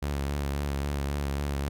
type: tone with vibrato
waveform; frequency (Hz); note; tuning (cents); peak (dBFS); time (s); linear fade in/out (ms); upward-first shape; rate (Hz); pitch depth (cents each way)
sawtooth; 70.8; C#2; +37; -24; 0.02-1.69; 10; triangle; 3.7; 44
effects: none